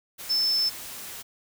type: tone in noise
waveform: sine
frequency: 5274 Hz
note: E8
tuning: in tune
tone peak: -21 dBFS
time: 0.29-0.7 s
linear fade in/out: 20 ms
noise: white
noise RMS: -39 dBFS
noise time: 0.18-1.23 s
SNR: +15 dB
effects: none